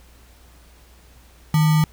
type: tone with sample-and-hold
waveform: sine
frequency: 155.56 Hz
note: D#3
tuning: in tune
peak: -13 dBFS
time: 1.54-1.84 s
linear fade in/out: 2 ms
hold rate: 1050 Hz
effects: added 60 Hz sine -48 dBFS peak until 1.92 s + pink hiss -53 dBFS RMS until 1.92 s